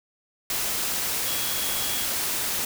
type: tone in noise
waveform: sine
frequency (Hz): 3322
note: G#7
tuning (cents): 0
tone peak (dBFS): -35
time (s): 1.26-2.05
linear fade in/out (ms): 2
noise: white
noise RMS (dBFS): -27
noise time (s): 0.5-2.65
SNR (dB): -11
effects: none